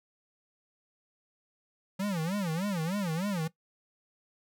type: tone with vibrato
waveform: square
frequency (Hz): 180.7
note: F#3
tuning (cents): -41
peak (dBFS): -30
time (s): 1.99-3.48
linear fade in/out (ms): 10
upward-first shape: sine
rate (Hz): 3.3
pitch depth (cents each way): 240
effects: noise-tail reverb RT60 0.1 s tail -18 dB re dry